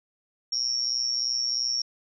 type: tone with amplitude modulation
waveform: sine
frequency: 5520 Hz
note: F8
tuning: 21 cents flat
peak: -20 dBFS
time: 0.52-1.82 s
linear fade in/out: 5 ms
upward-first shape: sine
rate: 123 Hz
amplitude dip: 100%
effects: none